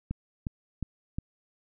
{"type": "click train", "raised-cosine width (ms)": 5, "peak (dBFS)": -19, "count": 4, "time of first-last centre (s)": [0.11, 1.185], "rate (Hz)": 2.79, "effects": []}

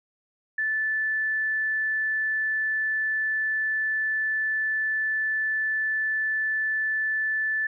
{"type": "tone", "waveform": "sine", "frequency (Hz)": 1750, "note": "A6", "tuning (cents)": -10, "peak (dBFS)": -23, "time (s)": [0.58, 7.67], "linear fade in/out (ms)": 5, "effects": []}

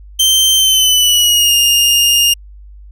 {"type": "tone with pitch glide", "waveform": "sawtooth", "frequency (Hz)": [3120, 2828], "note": ["G7", "F7"], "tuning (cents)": [-9, 21], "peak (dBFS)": -5, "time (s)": [0.19, 2.34], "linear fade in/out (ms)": 10, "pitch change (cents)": -170, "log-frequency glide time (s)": [0.56, 1.55], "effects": ["added 50 Hz sine -33 dBFS peak until 2.91 s"]}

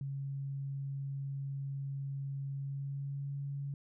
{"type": "tone with pitch glide", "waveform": "sine", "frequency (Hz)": [138, 140.25], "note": ["C#3", "C#3"], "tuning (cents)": [-7, 21], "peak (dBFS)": -36, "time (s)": [0.01, 3.74], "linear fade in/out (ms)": 2, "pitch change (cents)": 28, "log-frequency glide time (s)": [2.54, 3.36], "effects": []}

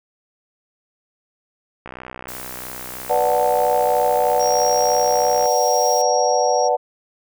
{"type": "click train", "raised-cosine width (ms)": 0.5, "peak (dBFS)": -18, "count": 228, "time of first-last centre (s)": [1.86, 5.457], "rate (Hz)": 63.1}
{"type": "noise", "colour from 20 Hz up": "blue", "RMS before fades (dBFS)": -34, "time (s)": [2.28, 6.02], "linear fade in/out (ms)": 5}
{"type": "chord", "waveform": "sine", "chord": "B minor seventh", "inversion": "none", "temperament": "equal", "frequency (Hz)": [493.9, 587.3, 740, 880], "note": ["B4", "D5", "F#5", "A5"], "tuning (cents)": [0, 0, 0, 0], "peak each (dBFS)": [-20, -20, -19, -23], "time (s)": [3.09, 6.77], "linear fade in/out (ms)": 20}
{"type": "tone with tremolo", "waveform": "sine", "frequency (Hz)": 5620, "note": "F8", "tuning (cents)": 10, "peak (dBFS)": -22, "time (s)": [4.39, 6.69], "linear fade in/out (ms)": 20, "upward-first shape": "triangle", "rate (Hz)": 0.82, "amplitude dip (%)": 40}
{"effects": []}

